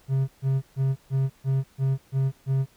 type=tone bursts; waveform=triangle; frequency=134.3 Hz; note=C3; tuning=46 cents sharp; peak=-18 dBFS; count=8; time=0.08-2.66 s; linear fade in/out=50 ms; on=200 ms; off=140 ms; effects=pink hiss -59 dBFS RMS until 2.76 s

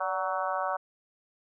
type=harmonic tone with a mistuned harmonic; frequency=186.9 Hz; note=F#3; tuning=18 cents sharp; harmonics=3 / 4 / 5 / 6 / 7 / 8; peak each=-34 / -33 / -35 / -34 / -36 / -39 dBFS; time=0-0.77 s; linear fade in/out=10 ms; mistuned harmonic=3; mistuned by=+45 cents; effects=none

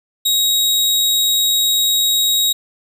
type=tone; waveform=sawtooth; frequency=3798 Hz; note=A#7; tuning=32 cents sharp; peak=-10 dBFS; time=0.25-2.53 s; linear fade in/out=10 ms; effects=none

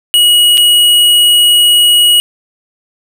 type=tone with dropouts; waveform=square; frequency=2906 Hz; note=F#7; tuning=32 cents flat; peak=-5 dBFS; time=0.14-2.2 s; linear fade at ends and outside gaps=0 ms; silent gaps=0.573-0.578 s; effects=none

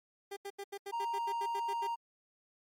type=tone bursts; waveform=30% pulse; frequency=399.4 Hz; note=G4; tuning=32 cents sharp; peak=-37 dBFS; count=12; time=0.31-1.874 s; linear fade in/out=10 ms; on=57 ms; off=80 ms
type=tone; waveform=triangle; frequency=932.3 Hz; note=A#5; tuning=in tune; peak=-31 dBFS; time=0.92-1.96 s; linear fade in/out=20 ms
effects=MP3 64 kbps

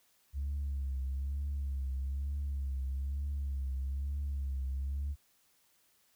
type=tone with vibrato; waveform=sine; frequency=68.7 Hz; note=C#2; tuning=15 cents flat; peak=-31 dBFS; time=0.33-5.16 s; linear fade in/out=50 ms; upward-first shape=triangle; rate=1.1 Hz; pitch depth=74 cents each way; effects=tanh soft clip ceiling -30 dBFS + white hiss -70 dBFS RMS until 6.15 s

